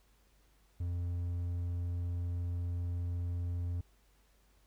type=tone; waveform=triangle; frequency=87.31 Hz; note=F2; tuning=in tune; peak=-31 dBFS; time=0.8-3.81 s; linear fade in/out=5 ms; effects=added 50 Hz sine -66 dBFS peak until 4.66 s + pink hiss -71 dBFS RMS until 4.66 s